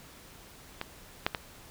clicks, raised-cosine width 0.3 ms, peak -17 / -9 / -14 dBFS, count 3, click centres 0.814 / 1.265 / 1.348 s, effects pink hiss -52 dBFS RMS until 1.7 s

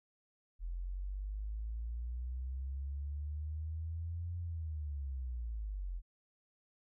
sine linear two-way sweep, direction up then down, 41.8 to 87.31 to 41.8 Hz, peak -37 dBFS, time 0.59-6.02 s, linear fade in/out 50 ms, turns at 4.38 s, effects none

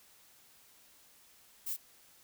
violet noise with echo, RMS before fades -38 dBFS, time 1.66-1.74 s, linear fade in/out 10 ms, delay 27 ms, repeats 1, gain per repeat -2 dB, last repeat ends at 1.767 s, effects white hiss -62 dBFS RMS until 2.23 s

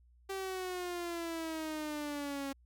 sawtooth exponential sweep, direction down, 390 to 273.1 Hz, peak -33 dBFS, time 0.29-2.53 s, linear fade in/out 10 ms, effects added 60 Hz sine -61 dBFS peak until 2.65 s

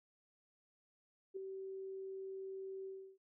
sine tone with ADSR envelope, 384.2 Hz, G4, 35 cents flat, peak -38 dBFS, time 1.34-3.18 s, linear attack 26 ms, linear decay 4 ms, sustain -5 dB, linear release 320 ms, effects noise-tail reverb RT60 0.2 s tail -21 dB re dry

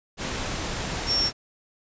sine tone in noise, 5480 Hz, F8, 34 cents flat, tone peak -21 dBFS, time 1.06-1.31 s, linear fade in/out 50 ms, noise pink, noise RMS -30 dBFS, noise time 0.17-1.33 s, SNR +6 dB, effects resampled to 16000 Hz

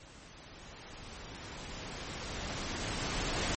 pink noise with level ramp, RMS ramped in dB -54 to -32 dBFS, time 0-3.55 s, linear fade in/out 2 ms, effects MP3 32 kbps

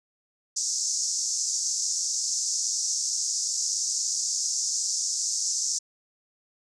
white band-pass noise, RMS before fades -28 dBFS, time 0.56-5.79 s, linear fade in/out 10 ms, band 5300 to 7200 Hz, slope 48 dB/octave, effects none

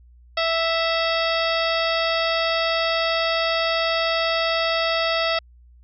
harmonic tone with a mistuned harmonic, 659.3 Hz, E5, in tune, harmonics 1 / 2 / 3 / 4 / 5 / 6 / 7 / 8, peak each -23 / -26 / -28 / -29 / -30 / -31 / -31 / -32 dBFS, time 0.37-5.39 s, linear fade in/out 5 ms, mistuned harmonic 6, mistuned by -83 cents, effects added 60 Hz sine -47 dBFS peak until 5.83 s

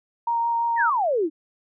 sine tone with vibrato, 932.3 Hz, A#5, in tune, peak -20 dBFS, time 0.27-0.9 s, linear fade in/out 5 ms, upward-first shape triangle, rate 5.9 Hz, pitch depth 11 cents each way
sine exponential sweep, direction down, 1975.5 to 293.7 Hz, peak -19 dBFS, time 0.76-1.3 s, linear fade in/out 50 ms
effects none

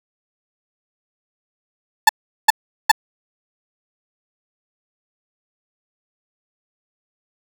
30% pulse tone bursts, 880 Hz, A5, in tune, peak -3 dBFS, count 3, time 2.07-2.916 s, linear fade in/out 5 ms, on 22 ms, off 390 ms, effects none

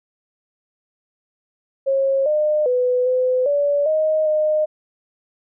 sine tone with pitch steps, 542 / 606 / 498.7 / 508 / 575 / 624 / 614 Hz, C#5 / D#5 / B4 / B4 / D5 / D#5 / D#5, -39 / -46 / +17 / +49 / -37 / +5 / -23 cents, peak -15 dBFS, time 1.86-4.66 s, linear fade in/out 20 ms, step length 400 ms, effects none

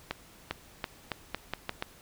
accelerating click train, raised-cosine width 0.3 ms, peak -15 dBFS, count 8, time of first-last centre 0.11-1.824 s, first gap 400 ms, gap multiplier 0.83, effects pink hiss -55 dBFS RMS until 2.01 s

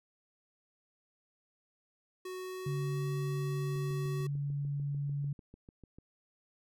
square tone with pitch glide, 370 to 376.5 Hz, F#4 to F#4, 0 to +30 cents, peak -40 dBFS, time 2.25-4.27 s, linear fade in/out 5 ms, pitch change +30 cents, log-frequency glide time 2.36-3.08 s
sine tone, 142.5 Hz, C#3, 48 cents sharp, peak -32 dBFS, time 2.66-5.33 s, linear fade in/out 5 ms
click train, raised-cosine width 3 ms, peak -39 dBFS, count 16, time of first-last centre 3.76-5.986 s, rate 6.74 Hz
effects none

